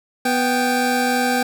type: tone pair together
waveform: 25% pulse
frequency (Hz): 246.9 / 784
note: B3 / G5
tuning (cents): 0 / 0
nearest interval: octave + minor sixth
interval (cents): 2000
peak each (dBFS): -16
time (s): 0.25-1.43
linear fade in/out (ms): 5
effects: none